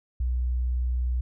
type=tone; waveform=sine; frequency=61.74 Hz; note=B1; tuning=in tune; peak=-23 dBFS; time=0.2-1.21 s; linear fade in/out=5 ms; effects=none